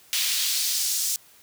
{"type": "noise with high-pass filter sweep", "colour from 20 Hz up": "pink", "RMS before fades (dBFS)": -25, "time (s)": [0.13, 1.16], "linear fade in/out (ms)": 0, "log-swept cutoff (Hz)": [3100, 6300], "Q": 1.4, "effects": ["white hiss -54 dBFS RMS until 1.42 s"]}